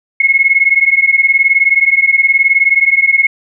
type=beating tone pair; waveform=sine; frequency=2166 / 2185 Hz; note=C#7 / C#7; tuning=-41 / -26 cents; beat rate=19 Hz; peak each=-10 dBFS; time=0.2-3.27 s; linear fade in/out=5 ms; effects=none